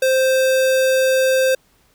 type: tone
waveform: square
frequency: 523.3 Hz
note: C5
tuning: in tune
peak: -14 dBFS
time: 0.02-1.55 s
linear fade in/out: 5 ms
effects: pink hiss -58 dBFS RMS until 1.94 s